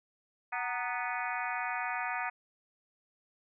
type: harmonic tone with a mistuned harmonic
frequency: 246.9 Hz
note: B3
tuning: in tune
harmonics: 3 / 4 / 5 / 6 / 7 / 8 / 9 / 10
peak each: -38 / -39 / -40 / -41 / -41 / -42 / -43 / -43 dBFS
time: 0.52-2.3 s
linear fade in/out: 10 ms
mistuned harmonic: 4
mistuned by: -95 cents
effects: none